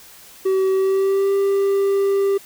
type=tone with pitch glide; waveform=triangle; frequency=381.3 to 395 Hz; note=G4 to G4; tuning=-48 to +13 cents; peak=-13 dBFS; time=0.45-2.38 s; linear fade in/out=10 ms; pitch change=+61 cents; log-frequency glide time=0.72-1.33 s; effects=white hiss -44 dBFS RMS until 2.45 s

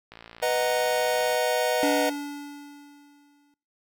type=click train; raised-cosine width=0.3 ms; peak=-27 dBFS; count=71; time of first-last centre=0.12-1.348 s; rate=57 Hz
type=chord; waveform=square; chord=B major seventh; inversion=none; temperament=equal; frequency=493.9 / 622.3 / 740 / 932.3 Hz; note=B4 / D#5 / F#5 / A#5; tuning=0 / 0 / 0 / 0 cents; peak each=-27 / -27 / -30 / -33 dBFS; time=0.42-2.1 s; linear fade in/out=10 ms
type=tone with exponential decay; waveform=square; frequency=288.1 Hz; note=D4; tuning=33 cents flat; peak=-23 dBFS; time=1.83-3.54 s; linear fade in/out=1 ms; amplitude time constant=370 ms
effects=noise-tail reverb RT60 0.5 s tail -24 dB re dry

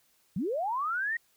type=linear sweep; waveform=sine; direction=up; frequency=148.4 to 1901 Hz; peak=-28 dBFS; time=0.36-1.17 s; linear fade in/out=5 ms; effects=white hiss -68 dBFS RMS until 1.36 s

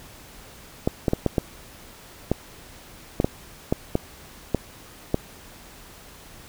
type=clicks; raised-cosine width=2 ms; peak=-6 dBFS; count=12; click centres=0.875 / 1.082 / 1.134 / 1.263 / 1.382 / 2.316 / 3.201 / 3.245 / 3.725 / 3.954 / 4.547 / 5.144 s; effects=pink hiss -46 dBFS RMS until 6.48 s

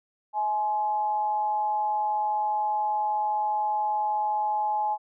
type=tone with amplitude modulation; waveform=sine; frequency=845 Hz; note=G#5; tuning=30 cents sharp; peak=-21 dBFS; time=0.33-4.98 s; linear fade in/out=50 ms; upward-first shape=sine; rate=201 Hz; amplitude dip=50%; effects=none

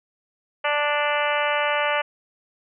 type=harmonic tone; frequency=293.7 Hz; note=D4; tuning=in tune; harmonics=2 / 3 / 4 / 5 / 6 / 7 / 8 / 9 / 10; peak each=-25 / -27 / -28 / -29 / -30 / -30 / -31 / -32 / -32 dBFS; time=0.64-2.02 s; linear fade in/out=10 ms; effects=none

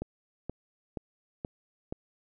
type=click train; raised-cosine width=2 ms; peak=-21 dBFS; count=5; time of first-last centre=0.02-1.925 s; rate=2.1 Hz; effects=none

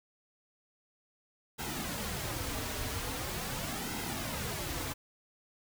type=noise with flanger; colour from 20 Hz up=pink; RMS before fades=-37 dBFS; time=1.58-4.94 s; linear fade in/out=20 ms; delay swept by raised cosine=1.7 to 5.8 ms; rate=0.42 Hz; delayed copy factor=-0.6; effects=none

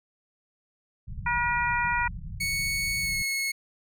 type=low-pass noise; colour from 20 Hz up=pink; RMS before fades=-37 dBFS; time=1.07-3.23 s; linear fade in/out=10 ms; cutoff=190 Hz; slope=96 dB/octave
type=harmonic tone; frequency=480.2 Hz; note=B4; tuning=49 cents flat; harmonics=2 / 3 / 4 / 5; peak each=-27 / -29 / -30 / -31 dBFS; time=1.26-2.08 s; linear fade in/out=5 ms
type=tone with pitch glide; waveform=sawtooth; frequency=2217 to 2184 Hz; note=C#7 to C#7; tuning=0 to -26 cents; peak=-23 dBFS; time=2.4-3.52 s; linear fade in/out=10 ms; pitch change=-26 cents; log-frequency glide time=3-3.14 s
effects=none

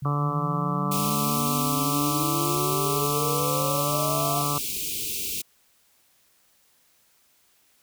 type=exponential sweep; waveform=sine; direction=up; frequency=137.6 to 713 Hz; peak=-28 dBFS; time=0.02-4.42 s; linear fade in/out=5 ms
type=harmonic tone; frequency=145.3 Hz; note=D3; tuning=18 cents flat; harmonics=1 / 2 / 3 / 4 / 5 / 6 / 7 / 8 / 9; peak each=-29 / -34 / -37 / -38 / -38 / -40 / -35 / -29 / -37 dBFS; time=0.05-4.58 s; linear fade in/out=2 ms
type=band-stop noise; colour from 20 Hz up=white; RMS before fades=-30 dBFS; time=0.91-5.42 s; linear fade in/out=10 ms; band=470 to 2300 Hz; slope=96 dB/octave
effects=white hiss -63 dBFS RMS until 7.82 s

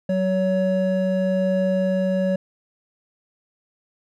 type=tone pair together; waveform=triangle; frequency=187.6 / 561.8 Hz; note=F#3 / C#5; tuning=+24 / +23 cents; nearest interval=octave + perfect fifth; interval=1899 cents; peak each=-19 dBFS; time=0.09-2.36 s; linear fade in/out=5 ms; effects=none

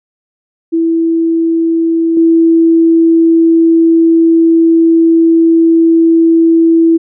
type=tone with level steps; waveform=sine; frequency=329.6 Hz; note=E4; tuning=in tune; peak=-8 / -4 dBFS; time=0.72-6.98 s; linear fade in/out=20 ms; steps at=2.17 s; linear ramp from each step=2 ms; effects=none

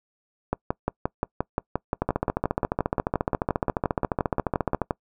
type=two click trains; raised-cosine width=1 ms; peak=-9 / -9 dBFS; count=26 / 41; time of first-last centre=0.53-4.908 / 2.02-4.817 s; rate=5.71 / 14.3 Hz; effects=noise-tail reverb RT60 0.1 s tail -24 dB re dry

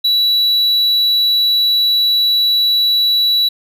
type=tone; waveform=triangle; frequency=3930 Hz; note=B7; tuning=9 cents flat; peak=-9 dBFS; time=0.04-3.49 s; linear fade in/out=10 ms; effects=none

